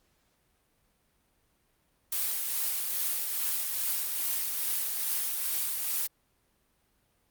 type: noise with tremolo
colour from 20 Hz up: blue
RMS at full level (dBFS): -29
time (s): 2.12-6.07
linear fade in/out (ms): 5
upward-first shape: triangle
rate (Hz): 2.4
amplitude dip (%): 35
effects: pink hiss -71 dBFS RMS until 7.3 s + Opus 48 kbps